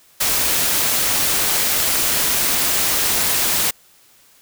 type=noise; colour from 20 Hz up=white; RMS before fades=-18 dBFS; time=0.2-3.71 s; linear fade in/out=10 ms; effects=white hiss -52 dBFS RMS until 4.41 s